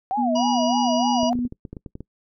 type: tone with vibrato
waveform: sine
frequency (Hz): 733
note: F#5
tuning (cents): -16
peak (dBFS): -21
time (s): 0.11-1.33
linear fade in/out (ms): 0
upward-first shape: sine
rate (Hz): 3.3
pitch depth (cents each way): 250
type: tone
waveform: sine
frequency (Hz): 244.2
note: B3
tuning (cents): -19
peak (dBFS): -21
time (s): 0.17-1.48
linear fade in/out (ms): 20
type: harmonic tone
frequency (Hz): 965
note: B5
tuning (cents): -40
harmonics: 1 / 3 / 5 / 6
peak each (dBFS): -26 / -31 / -33 / -34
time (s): 0.35-1.3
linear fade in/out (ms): 10
type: clicks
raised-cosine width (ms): 3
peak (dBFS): -22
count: 11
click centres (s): 1.232 / 1.354 / 1.39 / 1.452 / 1.524 / 1.652 / 1.73 / 1.768 / 1.862 / 1.954 / 2.006
effects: noise-tail reverb RT60 0.1 s tail -24 dB re dry